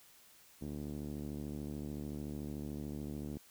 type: tone with low-pass filter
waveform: 5% pulse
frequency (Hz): 73.6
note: D2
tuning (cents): +4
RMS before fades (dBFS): -42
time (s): 0.61-3.38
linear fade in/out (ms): 10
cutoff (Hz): 260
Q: 1.4
effects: white hiss -62 dBFS RMS until 3.5 s